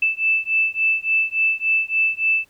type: beating tone pair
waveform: sine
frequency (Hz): 2637 / 2640.5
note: E7 / E7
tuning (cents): 0 / +2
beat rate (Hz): 3.5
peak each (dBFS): -20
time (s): 0.02-2.45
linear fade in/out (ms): 5
effects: pink hiss -59 dBFS RMS until 2.49 s